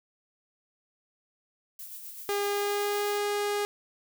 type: noise with tremolo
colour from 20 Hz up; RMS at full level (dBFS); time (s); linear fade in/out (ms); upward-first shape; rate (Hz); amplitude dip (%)
violet; -41; 1.79-3.18; 2; sine; 7.9; 40
type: tone with pitch glide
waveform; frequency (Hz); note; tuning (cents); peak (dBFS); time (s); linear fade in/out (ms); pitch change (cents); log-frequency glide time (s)
sawtooth; 405.7 to 411.1; G#4 to G#4; -41 to -18; -23; 2.29-3.65; 0; +23; 2.41-3.03
effects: none